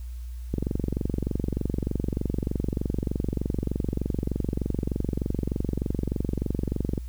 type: click train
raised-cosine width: 3 ms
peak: -13 dBFS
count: 151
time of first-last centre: 0.54-6.978 s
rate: 23.3 Hz
effects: added 60 Hz sine -33 dBFS peak until 7.08 s + white hiss -58 dBFS RMS until 7.08 s